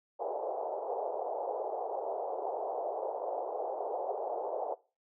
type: band-pass noise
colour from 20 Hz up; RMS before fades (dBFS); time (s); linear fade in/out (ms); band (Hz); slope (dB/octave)
white; -36; 0.19-4.75; 20; 420 to 820; 48
effects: noise-tail reverb RT60 0.3 s tail -19 dB re dry